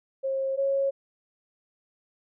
sine tone pair in turn, 537 / 548.3 Hz, C5 / C#5, +45 / -19 cents, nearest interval unison, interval 36 cents, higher second, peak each -25 / -22 dBFS, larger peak second, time 0.23-0.57 / 0.57-0.91 s, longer neither, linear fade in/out 20 ms, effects none

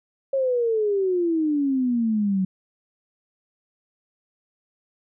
sine exponential sweep, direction down, 549 to 185 Hz, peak -19 dBFS, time 0.33-2.45 s, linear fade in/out 5 ms, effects none

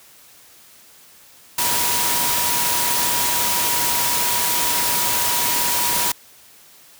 sine tone in noise, 962 Hz, B5, 46 cents flat, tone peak -26 dBFS, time 1.58-6.12 s, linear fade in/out 5 ms, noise white, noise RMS -20 dBFS, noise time 1.58-6.12 s, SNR -9 dB, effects white hiss -48 dBFS RMS until 6.99 s + high-pass 60 Hz 12 dB/octave

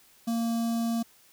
square tone with notch filter, 230.8 Hz, A#3, 17 cents flat, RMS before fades -28 dBFS, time 0.27-1.03 s, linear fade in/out 10 ms, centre 2000 Hz, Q 0.56, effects white hiss -59 dBFS RMS until 1.32 s

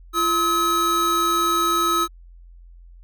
square tone pair together, 342.3 / 1283 Hz, F4 / E6, -35 / -47 cents, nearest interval octave + major seventh, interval 2288 cents, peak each -26 / -19 dBFS, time 0.13-2.08 s, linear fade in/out 50 ms, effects added 43 Hz sine -42 dBFS peak until 3.03 s

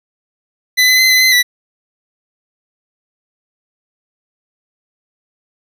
25% pulse tone with pitch steps, 2006 / 2022 / 2052 / 2023 / 2050 / 1965 Hz, B6 / B6 / C7 / B6 / C7 / B6, +26 / +40 / -34 / +41 / -36 / -9 cents, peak -4 dBFS, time 0.77-1.43 s, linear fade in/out 20 ms, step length 110 ms, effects none

